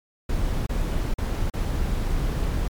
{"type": "noise with dropouts", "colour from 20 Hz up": "brown", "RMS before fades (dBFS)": -24, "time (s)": [0.29, 2.68], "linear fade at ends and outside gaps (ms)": 5, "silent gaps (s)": [[0.666, 0.692], [1.14, 1.182], [1.5, 1.536]], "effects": ["MP3 96 kbps"]}